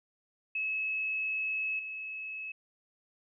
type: tone with level steps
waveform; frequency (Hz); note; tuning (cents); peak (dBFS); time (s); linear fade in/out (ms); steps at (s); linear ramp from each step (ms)
sine; 2584; E7; -35; -30 / -37; 0.55-2.52; 5; 1.79; 2
effects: none